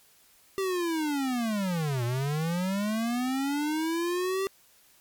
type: linear two-way sweep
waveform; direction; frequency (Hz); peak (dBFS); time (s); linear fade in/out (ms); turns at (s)
square; down then up; 392 to 116.54 to 392; -27; 0.58-4.47; 0; 2.04
effects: white hiss -60 dBFS RMS until 5 s + MP3 96 kbps